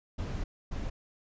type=noise bursts at uneven times; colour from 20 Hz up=brown; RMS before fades=-34 dBFS; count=2; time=0.18-0.44 / 0.71-0.9 s; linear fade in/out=10 ms; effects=resampled to 16000 Hz

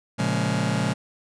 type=chord; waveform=sawtooth; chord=Bb minor seventh; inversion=none; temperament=just; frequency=116.54 / 139.85 / 174.81 / 209.8 Hz; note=Bb2 / Db3 / F3 / Ab3; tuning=0 / +16 / +2 / +18 cents; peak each=-23 dBFS; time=0.18-0.94 s; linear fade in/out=20 ms; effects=resampled to 22050 Hz

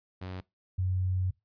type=tone pair in turn; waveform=sawtooth / sine; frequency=92.5 / 92.5 Hz; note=F#2 / F#2; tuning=0 / 0 cents; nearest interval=unison; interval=0 cents; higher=neither; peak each=-33 / -26 dBFS; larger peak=second; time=0.21-0.41 / 0.78-1.31 s; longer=second; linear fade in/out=10 ms; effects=noise-tail reverb RT60 0.2 s tail -22 dB re dry + resampled to 11025 Hz

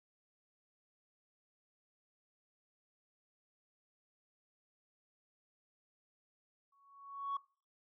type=tone with exponential growth; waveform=sine; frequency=1114 Hz; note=C#6; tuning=8 cents sharp; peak=-31 dBFS; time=6.72-7.37 s; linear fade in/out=5 ms; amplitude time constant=140 ms; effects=noise-tail reverb RT60 0.4 s tail -22 dB re dry + tanh soft clip ceiling -32 dBFS

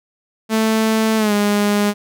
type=tone with pitch glide; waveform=sawtooth; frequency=220.6 to 205.8 Hz; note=A3 to G#3; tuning=+5 to -16 cents; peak=-10 dBFS; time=0.49-1.94 s; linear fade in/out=50 ms; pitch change=-121 cents; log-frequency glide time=1.17-1.33 s; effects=none

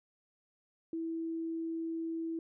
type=tone; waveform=sine; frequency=327.9 Hz; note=E4; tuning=9 cents flat; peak=-34 dBFS; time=0.93-2.39 s; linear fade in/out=2 ms; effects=none

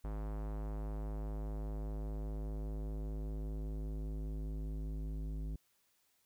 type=tone with low-pass filter sweep; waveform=square; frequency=52.5 Hz; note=G#1; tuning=19 cents sharp; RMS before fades=-40 dBFS; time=0.04-5.56 s; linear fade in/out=5 ms; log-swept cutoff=1100 to 250 Hz; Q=0.98; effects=white hiss -75 dBFS RMS until 6.25 s

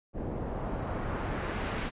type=noise with low-pass filter sweep; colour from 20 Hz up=pink; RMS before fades=-34 dBFS; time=0.13-1.91 s; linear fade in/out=50 ms; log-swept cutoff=550 to 2700 Hz; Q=0.9; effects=resampled to 8000 Hz

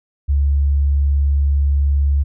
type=tone; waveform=sine; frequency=70.6 Hz; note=C#2; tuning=32 cents sharp; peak=-12 dBFS; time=0.28-2.24 s; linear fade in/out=20 ms; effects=none

